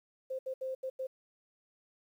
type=tone bursts at uneven times; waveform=sine; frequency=523.3 Hz; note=C5; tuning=in tune; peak=-34 dBFS; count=5; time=0.3-0.39 / 0.46-0.54 / 0.61-0.75 / 0.83-0.9 / 0.99-1.07 s; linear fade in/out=10 ms; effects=11-bit